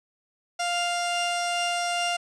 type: tone pair together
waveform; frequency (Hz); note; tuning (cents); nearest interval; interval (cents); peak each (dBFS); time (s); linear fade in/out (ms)
sawtooth; 699.1 / 2794; F5 / F7; +2 / 0; 2 octaves; 2398; -22 / -27; 0.59-2.17; 10
effects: resampled to 22050 Hz